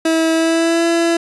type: tone with pitch glide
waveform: 30% pulse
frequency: 324.1 to 335.9 Hz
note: E4 to E4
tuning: -29 to +33 cents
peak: -10 dBFS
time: 0.05-1.17 s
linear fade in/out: 5 ms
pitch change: +62 cents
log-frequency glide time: 0.33-0.85 s
effects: resampled to 24000 Hz + 8-bit